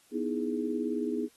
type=chord; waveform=sine; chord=E major seventh; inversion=second; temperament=equal; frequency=246.9 / 311.1 / 329.6 / 415.3 Hz; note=B3 / D#4 / E4 / G#4; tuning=0 / 0 / 0 / 0 cents; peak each=-33 / -34 / -37 / -34 dBFS; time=0.11-1.29 s; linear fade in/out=50 ms; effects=white hiss -63 dBFS RMS until 1.36 s + AAC 32 kbps